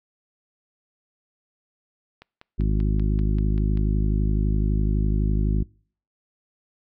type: click train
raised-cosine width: 0.3 ms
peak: -28 dBFS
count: 9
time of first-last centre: 2.22-3.773 s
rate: 5.15 Hz
type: harmonic tone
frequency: 51.91 Hz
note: G#1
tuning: in tune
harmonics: 1 / 2 / 3 / 4 / 5 / 6 / 7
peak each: -20 / -27 / -28 / -30 / -35 / -37 / -38 dBFS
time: 2.58-5.64 s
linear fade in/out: 20 ms
effects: noise-tail reverb RT60 0.5 s tail -26 dB re dry